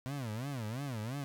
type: tone with vibrato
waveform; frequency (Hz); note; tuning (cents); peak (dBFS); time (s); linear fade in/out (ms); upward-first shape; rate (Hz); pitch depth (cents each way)
30% pulse; 123.47; B2; 0; -34; 0.06-1.24; 0; sine; 2.9; 270
effects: none